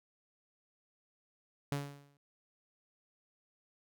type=tone with exponential decay; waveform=sawtooth; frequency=142.1 Hz; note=C#3; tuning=43 cents sharp; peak=-27 dBFS; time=1.72-2.17 s; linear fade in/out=0 ms; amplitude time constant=97 ms; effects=none